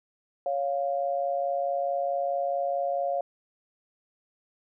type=tone pair together; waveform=sine; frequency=556.4 / 701 Hz; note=C#5 / F5; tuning=+6 / +6 cents; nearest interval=major third; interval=400 cents; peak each=-28 dBFS; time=0.46-3.21 s; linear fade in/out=2 ms; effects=none